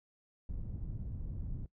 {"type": "low-pass noise", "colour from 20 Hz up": "pink", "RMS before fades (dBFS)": -40, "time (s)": [0.49, 1.66], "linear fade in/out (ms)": 2, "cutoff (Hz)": 130, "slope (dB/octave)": 12, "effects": ["noise-tail reverb RT60 0.1 s tail -20 dB re dry"]}